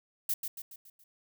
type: noise with echo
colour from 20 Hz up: violet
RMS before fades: -30 dBFS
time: 0.29-0.34 s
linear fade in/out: 5 ms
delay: 140 ms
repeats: 5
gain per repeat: -6 dB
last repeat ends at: 1.04 s
effects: none